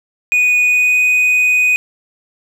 triangle tone with pitch glide, 2474 to 2491 Hz, D#7 to D#7, -10 to +1 cents, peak -8 dBFS, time 0.32-1.76 s, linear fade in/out 0 ms, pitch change +11 cents, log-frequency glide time 0.64-0.99 s, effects 8-bit

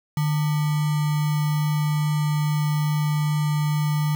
sine tone with sample-and-hold, 150.4 Hz, D3, 42 cents sharp, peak -19 dBFS, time 0.17-4.15 s, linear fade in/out 2 ms, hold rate 1050 Hz, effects none

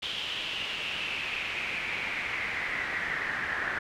brown noise with band-pass filter sweep, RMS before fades -33 dBFS, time 0.02-3.79 s, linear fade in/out 10 ms, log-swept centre 3200 to 1700 Hz, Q 5.3, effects none

